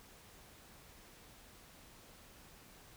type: silence
effects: pink hiss -59 dBFS RMS until 2.96 s